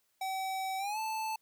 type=tone with pitch glide; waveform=square; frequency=764 to 877.6 Hz; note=G5 to A5; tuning=-45 to -5 cents; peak=-34 dBFS; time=0.21-1.36 s; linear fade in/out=5 ms; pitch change=+240 cents; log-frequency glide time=0.78-0.99 s; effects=white hiss -75 dBFS RMS until 1.41 s